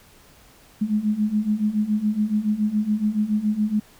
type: beating tone pair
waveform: sine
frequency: 207.7 / 214.8 Hz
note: G#3 / A3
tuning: 0 / -41 cents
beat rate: 7.1 Hz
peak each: -24 / -21 dBFS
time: 0.81-3.8 s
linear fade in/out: 10 ms
effects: pink hiss -52 dBFS RMS until 3.99 s